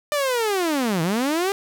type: linear two-way sweep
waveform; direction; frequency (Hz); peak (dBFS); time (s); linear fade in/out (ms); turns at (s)
sawtooth; down then up; 602 to 155.2 to 406.1; -16; 0.12-1.52; 0; 1.02
effects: none